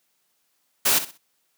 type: noise with echo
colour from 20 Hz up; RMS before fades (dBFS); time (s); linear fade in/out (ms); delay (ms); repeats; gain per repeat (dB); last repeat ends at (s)
white; -19; 0.85-0.99; 10; 63; 3; -12; 1.179
effects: white hiss -70 dBFS RMS until 1.57 s + high-pass 150 Hz 12 dB/octave